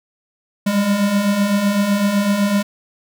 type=beating tone pair; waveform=square; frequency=196 / 203.9 Hz; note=G3 / G#3; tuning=0 / -32 cents; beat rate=7.9 Hz; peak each=-23 / -16 dBFS; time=0.66-2.63 s; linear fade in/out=10 ms; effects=none